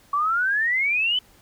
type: exponential sweep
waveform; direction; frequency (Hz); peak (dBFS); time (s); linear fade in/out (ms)
sine; up; 1122 to 3068; -19; 0.13-1.19; 5
effects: pink hiss -55 dBFS RMS until 1.41 s